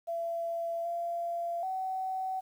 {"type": "tone with pitch steps", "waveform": "sine", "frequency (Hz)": [674, 685, 756], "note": ["E5", "F5", "F#5"], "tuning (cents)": [38, -34, 37], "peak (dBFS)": -31, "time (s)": [0.07, 2.41], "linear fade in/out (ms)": 20, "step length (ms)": 780, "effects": ["10-bit"]}